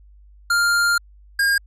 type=tone pair in turn; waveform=square; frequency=1400 / 1617.7 Hz; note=F6 / G#6; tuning=+4 / -46 cents; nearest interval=minor third; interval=250 cents; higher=second; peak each=-16 dBFS; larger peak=neither; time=0.5-0.98 / 1.39-1.58 s; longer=first; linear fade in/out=5 ms; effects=added 50 Hz sine -45 dBFS peak until 1.66 s + low-pass 12000 Hz 12 dB/octave